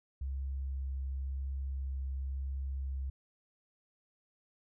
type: tone with vibrato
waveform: sine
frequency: 67.2 Hz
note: C2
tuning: 47 cents sharp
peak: -34 dBFS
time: 0.21-3.1 s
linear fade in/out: 5 ms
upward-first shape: sine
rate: 0.95 Hz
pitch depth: 9 cents each way
effects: none